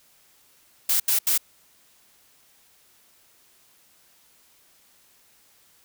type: noise bursts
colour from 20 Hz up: blue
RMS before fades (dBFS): -21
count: 3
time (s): 0.89-1.378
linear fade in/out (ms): 5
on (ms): 110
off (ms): 79
effects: white hiss -59 dBFS RMS until 5.84 s